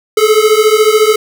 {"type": "beating tone pair", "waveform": "square", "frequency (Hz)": [424.2, 438.2], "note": ["G#4", "A4"], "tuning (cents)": [37, -7], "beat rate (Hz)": 14, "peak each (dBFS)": -10, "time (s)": [0.17, 1.16], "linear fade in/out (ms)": 5, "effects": []}